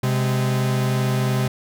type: tone pair together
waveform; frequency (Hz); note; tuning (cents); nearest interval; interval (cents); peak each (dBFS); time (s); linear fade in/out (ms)
45% pulse; 129.13 / 205.1; C3 / G#3; -22 / -21; minor sixth; 801; -19 / -26; 0.03-1.48; 5
effects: none